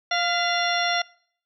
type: harmonic tone with a mistuned harmonic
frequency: 698.5 Hz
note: F5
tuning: in tune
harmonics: 1 / 2 / 3 / 4 / 5 / 6 / 8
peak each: -25 / -28 / -28 / -32 / -29 / -32 / -32 dBFS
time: 0.11-1.02 s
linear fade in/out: 5 ms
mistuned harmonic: 3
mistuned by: -58 cents
effects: noise-tail reverb RT60 0.6 s tail -24 dB re dry